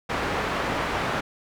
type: low-pass noise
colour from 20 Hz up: white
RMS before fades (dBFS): -27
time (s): 0.09-1.21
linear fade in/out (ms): 10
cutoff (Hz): 1500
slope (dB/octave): 12
effects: none